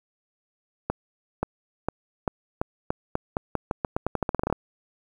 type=accelerating click train; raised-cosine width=1 ms; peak=-10 dBFS; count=22; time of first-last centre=0.9-4.526 s; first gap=530 ms; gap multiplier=0.86; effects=8-bit